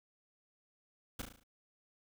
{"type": "noise with echo", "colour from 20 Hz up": "pink", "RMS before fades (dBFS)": -40, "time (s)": [1.19, 1.22], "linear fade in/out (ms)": 5, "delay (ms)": 36, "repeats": 6, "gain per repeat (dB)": -5, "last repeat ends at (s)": 1.436, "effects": []}